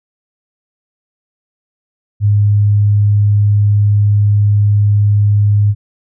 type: tone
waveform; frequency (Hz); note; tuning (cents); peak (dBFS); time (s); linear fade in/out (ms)
sine; 103.2; G#2; -10; -7; 2.2-5.75; 50
effects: none